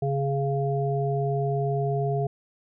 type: harmonic tone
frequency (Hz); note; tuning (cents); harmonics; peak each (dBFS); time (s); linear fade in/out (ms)
138.59; C#3; 0; 1 / 3 / 5; -25 / -28 / -30; 0.02-2.27; 5
effects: none